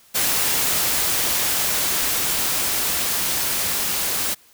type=noise with level ramp; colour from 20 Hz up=white; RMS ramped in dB=-20 to -23 dBFS; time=0.14-4.35 s; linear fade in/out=20 ms; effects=white hiss -53 dBFS RMS until 4.53 s